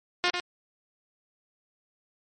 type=tone with echo; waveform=5% pulse; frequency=356 Hz; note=F4; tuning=33 cents sharp; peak=-11 dBFS; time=0.24-0.3 s; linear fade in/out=0 ms; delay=100 ms; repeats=1; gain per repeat=-6 dB; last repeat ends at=0.4 s; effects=low-pass 12000 Hz 12 dB/octave + MP3 32 kbps